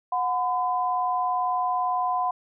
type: tone pair together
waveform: sine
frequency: 730 / 1012.1 Hz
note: F#5 / B5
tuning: -24 / +42 cents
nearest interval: tritone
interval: 566 cents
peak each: -25 dBFS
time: 0.12-2.31 s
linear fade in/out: 5 ms
effects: none